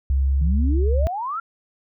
sine tone with pitch glide, 67.5 to 69.44 Hz, C#2 to C#2, -45 to +4 cents, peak -16 dBFS, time 0.1-1.07 s, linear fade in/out 0 ms, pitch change +49 cents, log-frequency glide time 0.24-0.58 s
sine exponential sweep, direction up, 150 to 1400 Hz, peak -24 dBFS, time 0.41-1.4 s, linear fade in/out 5 ms
effects none

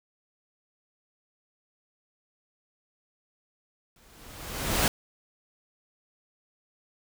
pink noise with exponential growth, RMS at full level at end -21 dBFS, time 3.96-4.88 s, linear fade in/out 2 ms, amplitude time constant 200 ms, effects none

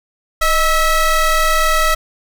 30% pulse ring-modulated tone, 644 Hz, E5, 41 cents flat, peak -6 dBFS, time 0.41-1.95 s, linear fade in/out 10 ms, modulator 663 Hz, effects none

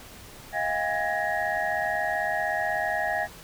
sine tone cluster, 638 / 714 / 811 / 1677 / 1882 Hz, D#5 / F5 / G#5 / G#6 / A#6, +43 / +38 / -41 / +16 / +16 cents, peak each -31 dBFS, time 0.52-3.28 s, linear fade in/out 50 ms, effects pink hiss -46 dBFS RMS until 3.43 s

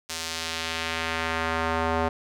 square tone with band-pass filter sweep, 81.8 Hz, E2, 13 cents flat, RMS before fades -28 dBFS, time 0.09-2.09 s, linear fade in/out 10 ms, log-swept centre 6100 to 800 Hz, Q 0.96, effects none

